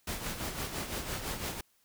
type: noise with tremolo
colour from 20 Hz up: pink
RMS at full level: -35 dBFS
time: 0.07-1.61 s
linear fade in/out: 5 ms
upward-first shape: sine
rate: 5.9 Hz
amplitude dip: 55%
effects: white hiss -70 dBFS RMS until 1.84 s